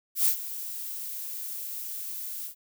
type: noise with ADSR envelope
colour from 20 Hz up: violet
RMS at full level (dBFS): -21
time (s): 0.15-2.55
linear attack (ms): 110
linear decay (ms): 100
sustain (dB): -15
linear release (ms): 99
effects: none